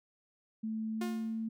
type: tone with pitch glide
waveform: sine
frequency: 220 to 223.5 Hz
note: A3 to A3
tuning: 0 to +27 cents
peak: -33 dBFS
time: 0.63-1.49 s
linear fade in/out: 10 ms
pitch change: +27 cents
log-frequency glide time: 0.96-1.04 s
type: tone with exponential decay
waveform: sawtooth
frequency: 356.4 Hz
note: F4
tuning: 35 cents sharp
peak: -31 dBFS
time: 1.01-1.47 s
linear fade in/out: 5 ms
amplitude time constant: 100 ms
effects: MP3 96 kbps